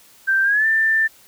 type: tone with pitch glide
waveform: sine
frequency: 1568 to 1780.5 Hz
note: G6 to A6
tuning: 0 to +20 cents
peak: -14 dBFS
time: 0.27-1.08 s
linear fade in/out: 20 ms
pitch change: +220 cents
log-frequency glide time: 0.43-0.66 s
effects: white hiss -50 dBFS RMS until 1.27 s